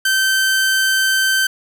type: tone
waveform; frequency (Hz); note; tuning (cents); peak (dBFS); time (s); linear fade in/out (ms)
sawtooth; 1548; G6; -22; -10; 0.05-1.47; 5
effects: none